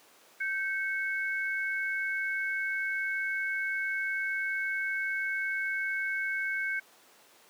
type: tone pair together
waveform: sine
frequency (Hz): 1557.8 / 2203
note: G6 / C#7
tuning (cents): -11 / -11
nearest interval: tritone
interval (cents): 600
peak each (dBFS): -31 / -33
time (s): 0.4-6.8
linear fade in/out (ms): 10
effects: pink hiss -58 dBFS RMS until 7.49 s + high-pass 400 Hz 12 dB/octave